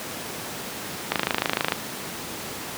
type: click train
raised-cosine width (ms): 0.3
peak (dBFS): -4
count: 17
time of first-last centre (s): 1.12-1.722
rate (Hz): 26.6
effects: pink hiss -33 dBFS RMS until 2.77 s + high-pass 150 Hz 12 dB/octave